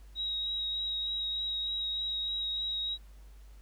sine tone with vibrato, 3813 Hz, A#7, 38 cents sharp, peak -31 dBFS, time 0.15-2.98 s, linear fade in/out 50 ms, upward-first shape triangle, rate 3.3 Hz, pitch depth 15 cents each way, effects added 50 Hz sine -49 dBFS peak until 3.61 s + pink hiss -65 dBFS RMS until 3.61 s

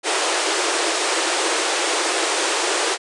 pink band-pass noise, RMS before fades -21 dBFS, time 0.03-2.98 s, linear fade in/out 50 ms, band 320 to 9600 Hz, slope 96 dB/octave, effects none

